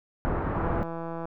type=low-pass noise; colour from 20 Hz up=pink; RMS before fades=-28 dBFS; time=0.25-0.83 s; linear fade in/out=0 ms; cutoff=1400 Hz; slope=24 dB/octave
type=click train; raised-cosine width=1 ms; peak=-22 dBFS; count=118; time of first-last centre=0.55-1.255 s; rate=166 Hz
effects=none